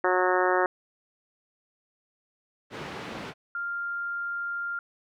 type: harmonic tone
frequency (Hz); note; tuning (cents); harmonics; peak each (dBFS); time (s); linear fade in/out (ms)
182.8; F#3; -21; 2 / 3 / 4 / 5 / 6 / 7 / 8 / 9 / 10; -26 / -28 / -29 / -30 / -31 / -31 / -32 / -33 / -33; 0.04-0.66; 2
type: band-pass noise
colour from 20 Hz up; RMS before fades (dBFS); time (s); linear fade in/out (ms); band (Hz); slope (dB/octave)
pink; -38; 2.7-3.34; 50; 160 to 2900; 12
type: tone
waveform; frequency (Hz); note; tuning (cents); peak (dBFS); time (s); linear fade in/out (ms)
sine; 1396.9; F6; 0; -29; 3.55-4.79; 2
effects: none